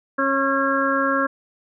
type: harmonic tone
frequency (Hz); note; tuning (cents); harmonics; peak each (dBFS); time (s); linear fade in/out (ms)
272.9; C#4; -27; 1 / 2 / 4 / 5 / 6; -24 / -24 / -24 / -24 / -24; 0.18-1.27; 10
effects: none